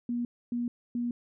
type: tone bursts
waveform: sine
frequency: 239.9 Hz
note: A#3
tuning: 50 cents sharp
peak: -28 dBFS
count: 3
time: 0.09-1.11 s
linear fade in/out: 2 ms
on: 160 ms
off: 270 ms
effects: none